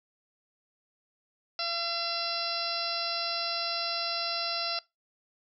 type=harmonic tone with a mistuned harmonic; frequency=680 Hz; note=F5; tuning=46 cents flat; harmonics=1 / 2 / 3 / 4 / 5 / 6 / 7 / 8; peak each=-38 / -37 / -44 / -39 / -44 / -36 / -36 / -37 dBFS; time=1.59-4.79 s; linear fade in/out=2 ms; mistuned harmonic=8; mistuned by=-38 cents; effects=noise-tail reverb RT60 0.2 s tail -21 dB re dry